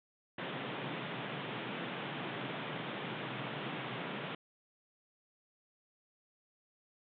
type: band-pass noise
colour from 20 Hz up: pink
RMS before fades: -41 dBFS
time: 0.38-4.35 s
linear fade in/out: 5 ms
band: 120 to 3600 Hz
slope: 96 dB/octave
effects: none